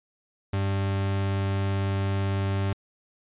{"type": "tone", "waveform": "40% pulse", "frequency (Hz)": 98, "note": "G2", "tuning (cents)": 0, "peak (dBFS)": -23, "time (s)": [0.53, 2.73], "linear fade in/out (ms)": 5, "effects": ["resampled to 8000 Hz"]}